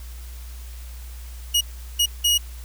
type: tone bursts at uneven times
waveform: sawtooth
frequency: 2893 Hz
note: F#7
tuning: 40 cents flat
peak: -13 dBFS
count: 3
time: 1.54-1.61 / 1.99-2.06 / 2.24-2.38 s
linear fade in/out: 10 ms
effects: added 60 Hz sine -34 dBFS peak until 2.64 s + white hiss -47 dBFS RMS until 2.64 s